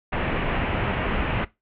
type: low-pass noise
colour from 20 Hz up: pink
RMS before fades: -25 dBFS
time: 0.12-1.45 s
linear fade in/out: 10 ms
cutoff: 2900 Hz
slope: 48 dB/octave
effects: noise-tail reverb RT60 0.2 s tail -19 dB re dry